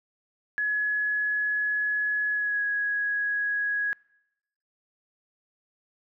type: tone with pitch glide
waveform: sine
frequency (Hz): 1692 to 1664.9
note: G#6 to G#6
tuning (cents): +32 to +4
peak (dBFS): -24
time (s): 0.58-3.93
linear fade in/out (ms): 0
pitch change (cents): -28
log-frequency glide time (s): 2.31-2.62
effects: noise-tail reverb RT60 0.9 s tail -25 dB re dry